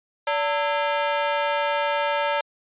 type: ring-modulated tone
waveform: sawtooth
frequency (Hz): 740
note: F#5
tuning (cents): 0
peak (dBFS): -14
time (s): 0.27-2.41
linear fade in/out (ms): 5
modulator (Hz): 164
effects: resampled to 8000 Hz